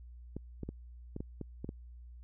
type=clicks; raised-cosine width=3 ms; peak=-26 dBFS; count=8; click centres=0.366 / 0.633 / 0.69 / 1.164 / 1.205 / 1.413 / 1.645 / 1.691 s; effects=added 60 Hz sine -48 dBFS peak until 2.23 s